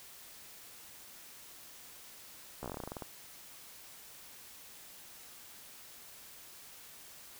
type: slowing click train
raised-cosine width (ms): 1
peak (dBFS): -26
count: 14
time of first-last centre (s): 2.63-3.022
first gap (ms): 14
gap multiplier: 1.12
effects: white hiss -53 dBFS RMS until 7.39 s